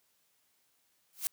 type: noise with exponential growth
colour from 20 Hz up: blue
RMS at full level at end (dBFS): -28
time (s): 1.13-1.27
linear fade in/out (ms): 0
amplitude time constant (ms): 29
effects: white hiss -73 dBFS RMS until 1.32 s + high-pass 80 Hz 12 dB/octave